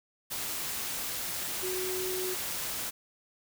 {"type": "tone in noise", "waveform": "sine", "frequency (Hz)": 370, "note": "F#4", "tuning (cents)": 0, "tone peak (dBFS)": -33, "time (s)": [1.62, 2.35], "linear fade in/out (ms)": 20, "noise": "white", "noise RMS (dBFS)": -35, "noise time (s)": [0.3, 2.91], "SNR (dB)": -1, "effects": []}